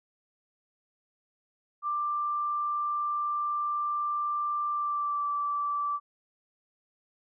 sine tone with pitch glide, 1182 to 1163 Hz, D6 to D6, +11 to -17 cents, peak -27 dBFS, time 1.82-6 s, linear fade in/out 50 ms, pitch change -28 cents, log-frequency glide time 4.7-5.26 s, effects none

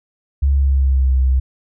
sine tone with pitch glide, 69.3 to 65.03 Hz, C#2 to C2, 0 to -10 cents, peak -11 dBFS, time 0.42-1.4 s, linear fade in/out 10 ms, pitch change -110 cents, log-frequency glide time 0.54-1.14 s, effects none

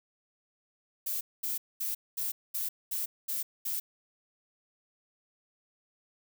violet noise bursts, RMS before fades -33 dBFS, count 8, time 1.06-3.8 s, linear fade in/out 10 ms, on 150 ms, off 220 ms, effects none

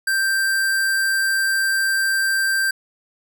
square tone, 1572 Hz, G6, 4 cents sharp, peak -18 dBFS, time 0.07-2.71 s, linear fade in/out 5 ms, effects none

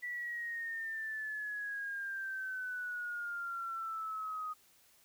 sine exponential sweep, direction down, 1964 to 1244.5 Hz, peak -37 dBFS, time 0.02-4.54 s, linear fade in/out 20 ms, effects white hiss -66 dBFS RMS until 5.04 s

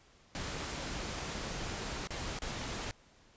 pink noise with dropouts, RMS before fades -39 dBFS, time 0.35-2.91 s, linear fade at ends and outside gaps 0 ms, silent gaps 2.072-2.106 / 2.388-2.42 s, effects pink hiss -63 dBFS RMS until 3.36 s + resampled to 16000 Hz

